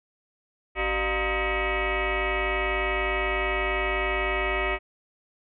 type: tone with frequency modulation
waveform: sine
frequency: 932.3 Hz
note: A#5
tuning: in tune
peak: -23 dBFS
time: 0.75-4.79 s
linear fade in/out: 50 ms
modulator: 328 Hz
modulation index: 4.9
effects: none